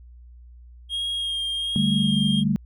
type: tone with vibrato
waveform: triangle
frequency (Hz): 3244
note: G#7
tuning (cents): -41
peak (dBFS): -23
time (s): 0.89-2.44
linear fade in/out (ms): 50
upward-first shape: sine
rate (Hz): 1.3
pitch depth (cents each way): 18
type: chord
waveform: sine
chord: D suspended fourth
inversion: none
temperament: equal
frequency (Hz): 146.83 / 196 / 220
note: D3 / G3 / A3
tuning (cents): 0 / 0 / 0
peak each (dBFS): -25 / -22 / -23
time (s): 1.76-2.56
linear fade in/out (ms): 0
effects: added 60 Hz sine -43 dBFS peak until 2.65 s